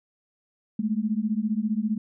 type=beating tone pair; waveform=sine; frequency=207.7 / 222.7 Hz; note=G#3 / A3; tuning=0 / +21 cents; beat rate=15 Hz; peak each=-26 dBFS; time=0.79-1.98 s; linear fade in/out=5 ms; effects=none